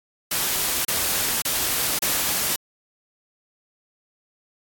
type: noise bursts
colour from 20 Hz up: white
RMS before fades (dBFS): -23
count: 4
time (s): 0.31-2.56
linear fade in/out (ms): 5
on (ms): 540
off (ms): 30
effects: AAC 64 kbps